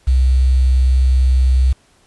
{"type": "tone with quantisation", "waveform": "sine", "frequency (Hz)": 64.4, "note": "C2", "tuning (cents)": -27, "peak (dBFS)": -9, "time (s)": [0.07, 1.73], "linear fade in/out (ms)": 10, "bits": 6, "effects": ["pink hiss -54 dBFS RMS until 2.06 s", "resampled to 24000 Hz"]}